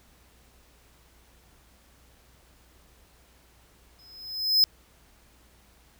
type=tone with exponential growth; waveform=square; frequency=5100 Hz; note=D#8; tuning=42 cents sharp; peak=-15 dBFS; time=3.99-4.64 s; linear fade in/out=0 ms; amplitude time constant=140 ms; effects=added 60 Hz sine -60 dBFS peak until 5.99 s + pink hiss -60 dBFS RMS until 5.99 s